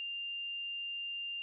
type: tone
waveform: sine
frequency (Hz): 2794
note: F7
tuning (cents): 0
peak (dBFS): -37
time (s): 0-1.42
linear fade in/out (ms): 0
effects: none